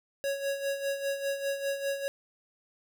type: tone with tremolo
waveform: square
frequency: 554.4 Hz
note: C#5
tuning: in tune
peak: -28 dBFS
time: 0.24-2.08 s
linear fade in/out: 0 ms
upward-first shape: sine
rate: 5 Hz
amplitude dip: 65%
effects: none